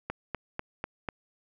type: click train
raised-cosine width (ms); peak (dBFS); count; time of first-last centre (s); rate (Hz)
0.5; -17; 5; 0.1-1.088; 4.05
effects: none